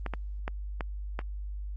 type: clicks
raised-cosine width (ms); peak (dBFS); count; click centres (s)
0.5; -18; 5; 0.063 / 0.137 / 0.479 / 0.808 / 1.191
effects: added 50 Hz sine -34 dBFS peak until 1.76 s + Opus 32 kbps